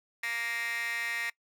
15% pulse tone with high-pass filter, 233.1 Hz, A#3, in tune, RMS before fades -34 dBFS, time 0.23-1.3 s, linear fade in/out 5 ms, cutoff 1800 Hz, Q 7.4, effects noise-tail reverb RT60 0.1 s tail -22 dB re dry

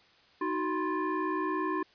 sine tone with frequency modulation, 373.6 Hz, F#4, 17 cents sharp, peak -28 dBFS, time 0.41-1.83 s, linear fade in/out 5 ms, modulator 685 Hz, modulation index 1.5, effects white hiss -61 dBFS RMS until 1.94 s + resampled to 11025 Hz

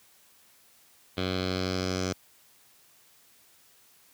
10% pulse tone with low-pass filter sweep, 92.5 Hz, F#2, in tune, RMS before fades -30 dBFS, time 1.17-2.13 s, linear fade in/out 5 ms, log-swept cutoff 3700 to 6000 Hz, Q 3.5, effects white hiss -60 dBFS RMS until 4.13 s + high-pass 60 Hz 12 dB/octave

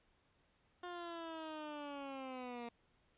15% pulse linear sweep, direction down, 357.5 to 233.8 Hz, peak -38 dBFS, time 0.83-2.69 s, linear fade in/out 5 ms, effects pink hiss -75 dBFS RMS until 3.17 s + resampled to 8000 Hz

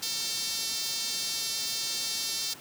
sawtooth tone with high-pass filter, 449.4 Hz, A4, 37 cents sharp, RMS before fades -32 dBFS, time 0.02-2.54 s, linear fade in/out 10 ms, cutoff 4600 Hz, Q 2.2, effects pink hiss -47 dBFS RMS until 2.6 s + high-pass 150 Hz 12 dB/octave

